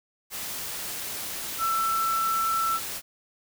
sine tone in noise, 1332 Hz, E6, 18 cents sharp, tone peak -23 dBFS, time 1.58-2.8 s, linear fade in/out 50 ms, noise white, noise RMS -34 dBFS, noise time 0.3-3.02 s, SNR +8 dB, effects none

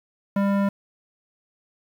square tone with low-pass filter, 199.1 Hz, G3, 27 cents sharp, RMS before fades -21 dBFS, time 0.36-0.69 s, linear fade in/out 5 ms, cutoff 1300 Hz, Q 1, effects 8-bit

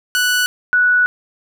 sawtooth / sine tone pair in turn, 1480 / 1474.5 Hz, F#6 / F#6, 0 / -6 cents, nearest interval unison, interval 6 cents, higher first, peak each -10 dBFS, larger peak neither, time 0.15-0.46 / 0.73-1.06 s, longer second, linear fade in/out 0 ms, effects none

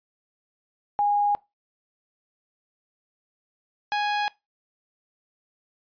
sine / sawtooth tone pair in turn, 821 / 829.6 Hz, G#5 / G#5, -20 / -2 cents, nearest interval unison, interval 18 cents, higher second, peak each -19 dBFS, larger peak neither, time 0.99-1.35 / 3.92-4.28 s, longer neither, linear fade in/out 0 ms, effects noise-tail reverb RT60 0.2 s tail -21 dB re dry + resampled to 11025 Hz

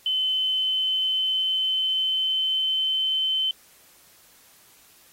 sine tone with pitch glide, 3050 to 3071 Hz, G7 to G7, -48 to -36 cents, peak -21 dBFS, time 0.06-3.51 s, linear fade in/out 2 ms, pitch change +12 cents, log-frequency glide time 0.19-2.87 s, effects white hiss -55 dBFS RMS until 5.12 s + AAC 48 kbps

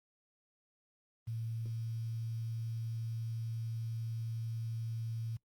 sine tone with quantisation, 113.9 Hz, A#2, 40 cents flat, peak -36 dBFS, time 1.27-5.37 s, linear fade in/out 10 ms, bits 10, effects noise-tail reverb RT60 0.1 s tail -23 dB re dry + Opus 32 kbps

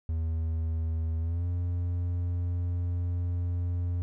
triangle tone with pitch glide, 81 to 87.82 Hz, E2 to F2, -30 to +10 cents, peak -25 dBFS, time 0.09-4.02 s, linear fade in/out 0 ms, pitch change +140 cents, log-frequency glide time 1.19-1.46 s, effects none

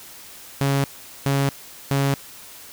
sawtooth tone bursts, 138.59 Hz, C#3, in tune, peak -14 dBFS, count 3, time 0.61-2.14 s, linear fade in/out 0 ms, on 230 ms, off 420 ms, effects white hiss -42 dBFS RMS until 2.72 s

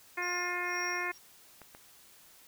harmonic tone, 355 Hz, F4, 28 cents sharp, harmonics 1 / 2 / 3 / 4 / 5 / 6 / 7, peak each -41 / -43 / -39 / -42 / -37 / -37 / -42 dBFS, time 0.17-1.12 s, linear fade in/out 10 ms
triangle tone with tremolo, 5600 Hz, F8, 4 cents sharp, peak -37 dBFS, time 0.22-1.18 s, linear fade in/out 5 ms, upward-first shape sine, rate 2 Hz, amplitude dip 100%
clicks, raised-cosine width 0.5 ms, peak -34 dBFS, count 2, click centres 1.617 / 1.749 s
effects white hiss -58 dBFS RMS until 2.47 s

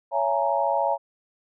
sine chord, A# half-diminished seventh, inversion first, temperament just, 559.4 / 671.3 / 839.1 / 932.3 Hz, C#5 / E5 / G#5 / A#5, +16 / +31 / +18 / 0 cents, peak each -26 dBFS, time 0.11-0.98 s, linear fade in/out 50 ms, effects none

